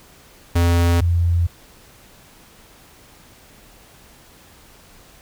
square / sine tone pair in turn, 85.8 / 85.8 Hz, F2 / F2, -30 / -30 cents, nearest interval unison, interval 0 cents, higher neither, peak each -14 dBFS, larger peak neither, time 0.55-1.01 / 1.01-1.47 s, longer neither, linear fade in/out 10 ms, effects pink hiss -48 dBFS RMS until 5.21 s

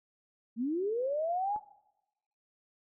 sine linear sweep, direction up, 214.4 to 870 Hz, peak -29 dBFS, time 0.56-1.6 s, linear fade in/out 50 ms
click, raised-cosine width 1 ms, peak -34 dBFS, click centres 1.562 s
effects noise-tail reverb RT60 0.9 s tail -19 dB re dry

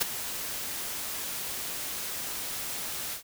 white noise with ADSR envelope, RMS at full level -23 dBFS, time 0-3.23 s, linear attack 18 ms, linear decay 12 ms, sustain -12 dB, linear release 100 ms, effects none

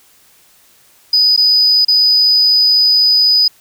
sine tone with dropouts, 4978 Hz, D#8, in tune, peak -6 dBFS, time 1.13-3.48 s, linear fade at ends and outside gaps 5 ms, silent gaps 1.364-1.375 / 1.849-1.882 s, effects tanh soft clip ceiling -4 dBFS + white hiss -49 dBFS RMS until 3.6 s

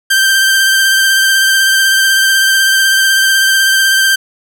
sawtooth tone with vibrato, 1568 Hz, G6, in tune, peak -4 dBFS, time 0.1-4.16 s, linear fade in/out 10 ms, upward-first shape sine, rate 16 Hz, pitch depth 19 cents each way, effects none

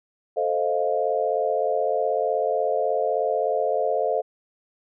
sine chord, F dominant seventh, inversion first, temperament equal, 440 / 523.3 / 622.3 / 698.5 Hz, A4 / C5 / Eb5 / F5, 0 / 0 / 0 / 0 cents, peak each -26 dBFS, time 0.36-4.22 s, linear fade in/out 20 ms, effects none

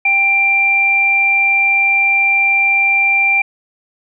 sine tone pair together, 790 / 2367 Hz, G5 / D7, +13 / +13 cents, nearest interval octave + perfect fifth, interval 1900 cents, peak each -21 / -10 dBFS, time 0.05-3.42 s, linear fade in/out 5 ms, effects none

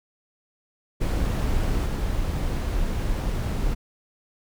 brown noise with level steps, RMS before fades -23 / -25 dBFS, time 1-3.75 s, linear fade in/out 20 ms, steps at 1.86 s, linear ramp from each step 5 ms, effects none

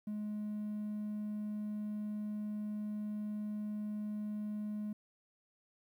triangle tone, 210.4 Hz, G#3, 23 cents sharp, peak -34 dBFS, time 0.07-4.93 s, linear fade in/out 5 ms, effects tanh soft clip ceiling -31 dBFS + 12-bit

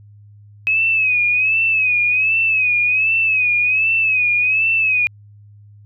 sine tone with vibrato, 2547 Hz, D#7, 40 cents sharp, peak -13 dBFS, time 0.67-5.07 s, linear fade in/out 0 ms, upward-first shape sine, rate 1.3 Hz, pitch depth 86 cents each way, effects added 103 Hz sine -41 dBFS peak until 5.85 s

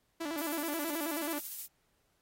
sawtooth tone with vibrato, 310.7 Hz, D#4, 2 cents flat, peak -31 dBFS, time 0.2-1.39 s, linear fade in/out 10 ms, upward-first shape square, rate 9.3 Hz, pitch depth 110 cents each way
violet noise with tremolo, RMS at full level -38 dBFS, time 0.37-1.67 s, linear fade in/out 20 ms, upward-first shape sine, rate 14 Hz, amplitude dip 40%
effects pink hiss -75 dBFS RMS until 2.21 s + AAC 48 kbps

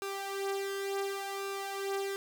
sawtooth tone with flanger, 393.8 Hz, G4, 8 cents sharp, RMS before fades -36 dBFS, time 0.02-2.16 s, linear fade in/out 0 ms, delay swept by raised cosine 0.77 to 3.17 ms, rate 0.69 Hz, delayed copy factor +0.65, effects none

